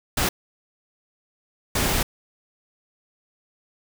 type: noise bursts at uneven times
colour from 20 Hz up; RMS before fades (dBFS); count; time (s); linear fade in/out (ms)
pink; -22; 2; 0.17-0.29 / 1.75-2.03; 5
effects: none